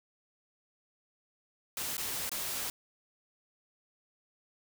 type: noise with dropouts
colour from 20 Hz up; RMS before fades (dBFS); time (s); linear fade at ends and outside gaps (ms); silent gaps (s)
white; -36; 1.77-2.7; 2; 1.969-1.979 / 2.294-2.316
effects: none